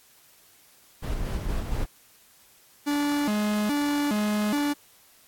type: noise with tremolo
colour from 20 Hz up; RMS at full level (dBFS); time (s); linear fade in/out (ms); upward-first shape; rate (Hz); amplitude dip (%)
brown; -27; 1.02-1.86; 20; square; 4.3; 30
type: tone with vibrato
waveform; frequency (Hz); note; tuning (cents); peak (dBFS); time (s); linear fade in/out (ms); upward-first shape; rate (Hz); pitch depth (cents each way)
45% pulse; 246.9; B3; 0; -23; 2.86-4.74; 20; square; 1.2; 280
effects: white hiss -57 dBFS RMS until 5.27 s + AAC 64 kbps